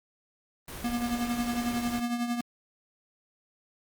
pink noise, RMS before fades -40 dBFS, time 0.68-2 s, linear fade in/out 2 ms
square tone with tremolo, 239.1 Hz, A#3, 44 cents sharp, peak -26 dBFS, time 0.84-2.41 s, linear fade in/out 5 ms, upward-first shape triangle, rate 11 Hz, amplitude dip 65%
effects Opus 24 kbps

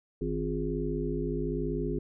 harmonic tone with a mistuned harmonic, 51.91 Hz, G#1, in tune, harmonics 1 / 3 / 5 / 7 / 8, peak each -35 / -35 / -35 / -35 / -35 dBFS, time 0.21-1.99 s, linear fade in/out 5 ms, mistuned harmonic 7, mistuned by -44 cents, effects none

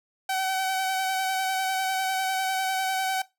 sawtooth tone with vibrato, 760 Hz, F#5, 46 cents sharp, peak -21 dBFS, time 0.29-3.22 s, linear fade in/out 5 ms, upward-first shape square, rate 10 Hz, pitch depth 17 cents each way, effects noise-tail reverb RT60 0.2 s tail -18 dB re dry

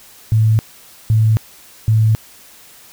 sine tone bursts, 110 Hz, A2, in tune, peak -9 dBFS, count 3, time 0.32-2.15 s, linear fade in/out 0 ms, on 270 ms, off 510 ms, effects white hiss -43 dBFS RMS until 2.92 s

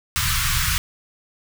pink band-stop noise, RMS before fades -21 dBFS, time 0.16-0.78 s, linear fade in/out 0 ms, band 150 to 1100 Hz, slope 48 dB/octave, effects none

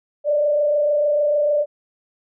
sine tone with frequency modulation, 590 Hz, D5, 8 cents sharp, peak -15 dBFS, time 0.24-1.66 s, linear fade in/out 50 ms, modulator 26.7 Hz, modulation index 0.58, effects none

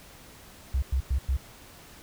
sine tone bursts, 65.9 Hz, C2, 13 cents sharp, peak -22 dBFS, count 4, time 0.74-1.368 s, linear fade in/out 5 ms, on 82 ms, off 100 ms, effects pink hiss -50 dBFS RMS until 2.02 s

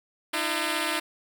5% pulse tone pair together, 305 / 337.1 Hz, D#4 / E4, -34 / +39 cents, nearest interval major second, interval 173 cents, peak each -17 dBFS, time 0.33-1 s, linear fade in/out 10 ms, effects none

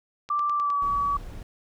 click train, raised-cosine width 0.2 ms, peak -25 dBFS, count 5, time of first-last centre 0.29-0.702 s, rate 9.7 Hz
sine tone with pitch glide, 1174.7 to 1139.9 Hz, D6 to C#6, 0 to +48 cents, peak -22 dBFS, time 0.3-1.17 s, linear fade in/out 5 ms, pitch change -52 cents, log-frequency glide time 0.56-0.8 s
brown noise, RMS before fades -38 dBFS, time 0.82-1.43 s, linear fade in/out 2 ms
effects none

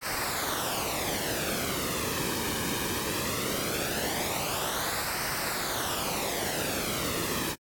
pink noise with flanger, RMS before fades -31 dBFS, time 0.01-7.56 s, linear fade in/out 50 ms, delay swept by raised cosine 0.29 to 1.49 ms, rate 0.19 Hz, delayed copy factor -0.6, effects high-pass 60 Hz 12 dB/octave + AAC 64 kbps

